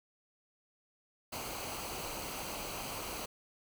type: noise with comb filter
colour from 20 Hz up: pink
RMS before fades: -41 dBFS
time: 1.32-3.26 s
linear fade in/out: 10 ms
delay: 0.56 ms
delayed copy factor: -0.55
effects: none